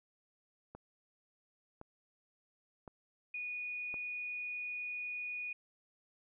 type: click train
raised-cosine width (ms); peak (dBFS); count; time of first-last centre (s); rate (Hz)
1; -34; 4; 0.75-3.941; 0.94
type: tone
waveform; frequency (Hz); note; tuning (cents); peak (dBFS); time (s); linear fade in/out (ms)
sine; 2463; D#7; -18; -38; 3.34-5.53; 5
effects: none